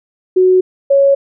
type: tone pair in turn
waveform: sine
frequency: 370 / 554.4 Hz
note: F#4 / C#5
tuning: 0 / 0 cents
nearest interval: perfect fifth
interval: 700 cents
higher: second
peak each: -6 dBFS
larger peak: neither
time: 0.36-0.61 / 0.9-1.15 s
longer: neither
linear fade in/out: 10 ms
effects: none